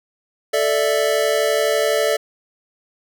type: chord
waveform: square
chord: A suspended fourth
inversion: none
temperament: equal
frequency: 440 / 587.3 / 659.3 Hz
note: A4 / D5 / E5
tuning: 0 / 0 / 0 cents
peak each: -21 / -20 / -23 dBFS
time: 0.53-2.17 s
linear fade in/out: 10 ms
effects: none